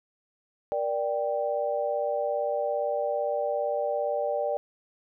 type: chord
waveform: sine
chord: G minor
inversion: first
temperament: just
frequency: 470.4 / 588 / 784 Hz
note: Bb4 / D5 / G5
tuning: +16 / +2 / 0 cents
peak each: -32 / -27 / -32 dBFS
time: 0.72-4.57 s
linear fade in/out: 0 ms
effects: none